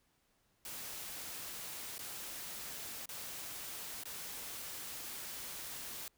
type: noise with dropouts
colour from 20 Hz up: white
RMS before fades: -45 dBFS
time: 0.65-6.08 s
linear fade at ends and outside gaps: 1 ms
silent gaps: 1.981-1.991 / 3.057-3.09 / 4.036-4.055 s
effects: pink hiss -75 dBFS RMS until 6.17 s